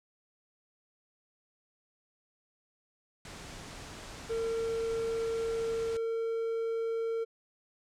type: low-pass noise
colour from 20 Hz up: pink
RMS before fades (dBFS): -46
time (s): 3.25-5.97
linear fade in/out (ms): 2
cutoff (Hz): 8600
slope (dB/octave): 24
type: tone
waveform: triangle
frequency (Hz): 455.1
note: A#4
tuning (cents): -42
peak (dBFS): -28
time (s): 4.29-7.25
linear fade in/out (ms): 20
effects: none